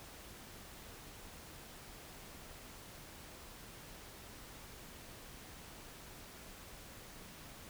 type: silence
effects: pink hiss -53 dBFS RMS until 7.69 s